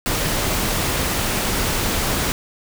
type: noise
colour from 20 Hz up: pink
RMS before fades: -21 dBFS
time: 0.06-2.32 s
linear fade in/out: 0 ms
effects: none